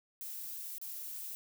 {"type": "noise with dropouts", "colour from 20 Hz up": "violet", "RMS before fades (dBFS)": -43, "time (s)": [0.21, 1.35], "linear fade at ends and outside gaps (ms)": 0, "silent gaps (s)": [0.782, 0.815], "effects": []}